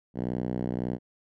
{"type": "tone with band-pass filter", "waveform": "5% pulse", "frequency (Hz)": 61.8, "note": "B1", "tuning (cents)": 2, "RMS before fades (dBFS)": -31, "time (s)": [0.14, 0.99], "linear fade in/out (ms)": 50, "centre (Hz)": 190, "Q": 1.1, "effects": []}